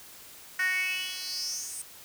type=tone with high-pass filter sweep; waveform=10% pulse; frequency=370 Hz; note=F#4; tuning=in tune; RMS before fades=-32 dBFS; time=0.59-1.82 s; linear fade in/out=5 ms; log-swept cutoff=1700 to 8600 Hz; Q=6.6; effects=white hiss -49 dBFS RMS until 2.04 s